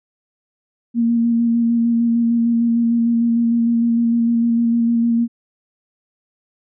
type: tone with vibrato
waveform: sine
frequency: 233.1 Hz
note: A#3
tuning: in tune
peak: -13 dBFS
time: 0.94-5.28 s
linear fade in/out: 50 ms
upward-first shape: square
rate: 6.6 Hz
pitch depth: 14 cents each way
effects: none